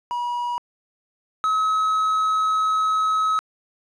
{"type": "tone pair in turn", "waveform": "triangle", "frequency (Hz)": [965, 1281.7], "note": ["B5", "E6"], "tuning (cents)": [-40, -49], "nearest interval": "perfect fourth", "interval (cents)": 491, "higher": "second", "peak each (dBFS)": [-21, -16], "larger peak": "second", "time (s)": [[0.11, 0.58], [1.44, 3.39]], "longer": "second", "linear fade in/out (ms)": 0, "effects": ["resampled to 24000 Hz", "9-bit"]}